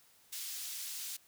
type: high-pass noise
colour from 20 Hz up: pink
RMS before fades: -42 dBFS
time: 0.32-1.17 s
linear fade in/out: 10 ms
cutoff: 4300 Hz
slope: 12 dB/octave
effects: white hiss -65 dBFS RMS until 1.27 s